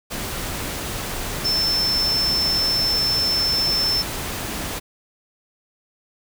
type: tone in noise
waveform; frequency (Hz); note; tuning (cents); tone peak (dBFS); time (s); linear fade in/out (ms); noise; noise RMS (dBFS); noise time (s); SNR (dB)
sine; 5310; E8; +12; -18; 1.44-4.03; 20; pink; -28; 0.1-4.8; +7
effects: none